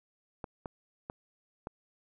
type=clicks; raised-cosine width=1 ms; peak=-24 dBFS; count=4; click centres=0.442 / 0.658 / 1.099 / 1.671 s; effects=none